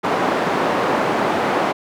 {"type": "band-pass noise", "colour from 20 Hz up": "white", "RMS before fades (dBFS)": -19, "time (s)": [0.03, 1.73], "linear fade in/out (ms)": 20, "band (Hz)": [210, 960], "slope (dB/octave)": 12, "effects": []}